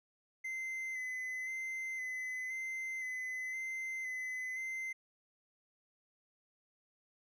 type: tone with vibrato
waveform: triangle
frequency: 2049 Hz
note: C7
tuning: 37 cents flat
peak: -36 dBFS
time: 0.44-4.93 s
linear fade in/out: 10 ms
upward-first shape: square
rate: 0.97 Hz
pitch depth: 20 cents each way
effects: none